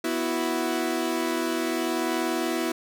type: chord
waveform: sawtooth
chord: B suspended fourth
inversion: none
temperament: equal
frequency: 246.9 / 329.6 / 370 Hz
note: B3 / E4 / F#4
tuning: 0 / 0 / 0 cents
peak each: -27 / -23 / -27 dBFS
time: 0.04-2.72 s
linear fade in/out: 5 ms
effects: none